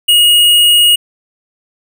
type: tone with hard clipping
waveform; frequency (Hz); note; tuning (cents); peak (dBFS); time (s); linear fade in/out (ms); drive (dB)
sine; 2877; F#7; -49; -6; 0.08-0.96; 10; 16
effects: none